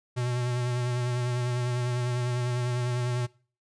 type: tone with vibrato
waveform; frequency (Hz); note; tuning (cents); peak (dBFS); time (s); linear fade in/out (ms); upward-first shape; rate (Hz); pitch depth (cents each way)
square; 122.9; B2; -8; -27; 0.16-3.27; 20; sine; 10; 27
effects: noise-tail reverb RT60 0.4 s tail -22 dB re dry + resampled to 22050 Hz